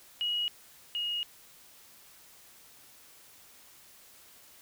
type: tone pair in turn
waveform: sine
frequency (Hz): 2900 / 2873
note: F#7 / F7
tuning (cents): -35 / +48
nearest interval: unison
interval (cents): 17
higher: first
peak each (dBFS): -28 / -30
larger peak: first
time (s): 0.21-0.48 / 0.95-1.23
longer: second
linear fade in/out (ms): 0
effects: white hiss -56 dBFS RMS until 4.61 s